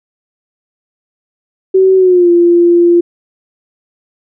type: tone with pitch glide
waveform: sine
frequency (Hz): 379 to 345.5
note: F#4 to F4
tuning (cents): +42 to -19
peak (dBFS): -4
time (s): 1.74-3.01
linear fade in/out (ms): 10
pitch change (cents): -161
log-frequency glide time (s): 1.96-2.3
effects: none